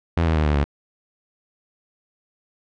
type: tone with pitch steps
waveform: sawtooth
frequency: 83.7 / 80.38 / 77.2 / 74.14 / 71.2 Hz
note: E2 / E2 / D#2 / D2 / C#2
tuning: +27 / -43 / -13 / +17 / +47 cents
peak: -13 dBFS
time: 0.17-0.64 s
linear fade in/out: 0 ms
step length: 94 ms
effects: low-pass 3000 Hz 12 dB/octave